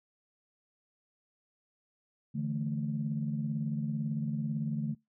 sine chord, D suspended second, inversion none, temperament equal, 146.83 / 164.81 / 220 Hz, D3 / E3 / A3, 0 / 0 / 0 cents, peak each -33 / -38 / -34 dBFS, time 2.34-4.95 s, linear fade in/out 20 ms, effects noise-tail reverb RT60 0.2 s tail -25 dB re dry + tanh soft clip ceiling -21 dBFS

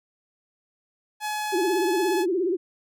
sawtooth tone with pitch glide, 848 to 853.9 Hz, G#5 to G#5, +36 to +48 cents, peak -23 dBFS, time 1.2-2.26 s, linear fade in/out 50 ms, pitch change +12 cents, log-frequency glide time 1.56-1.72 s
sine tone with vibrato, 361.2 Hz, F#4, 42 cents flat, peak -21 dBFS, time 1.52-2.57 s, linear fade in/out 20 ms, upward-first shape triangle, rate 17 Hz, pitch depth 180 cents each way
effects none

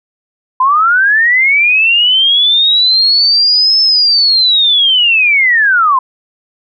sine linear two-way sweep, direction up then down, 1002 to 5274 to 1002 Hz, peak -6 dBFS, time 0.6-5.99 s, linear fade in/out 5 ms, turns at 3.81 s, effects none

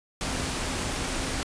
sine tone in noise, 261.6 Hz, C4, in tune, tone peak -39 dBFS, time 0.21-1.43 s, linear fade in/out 0 ms, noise pink, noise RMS -30 dBFS, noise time 0.21-1.43 s, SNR -12 dB, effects resampled to 22050 Hz

